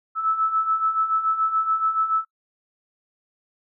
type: beating tone pair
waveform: sine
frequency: 1304 / 1311 Hz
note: E6 / E6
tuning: -19 / -10 cents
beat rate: 7 Hz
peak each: -26 / -20 dBFS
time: 0.15-2.25 s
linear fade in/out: 50 ms
effects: noise-tail reverb RT60 0.1 s tail -22 dB re dry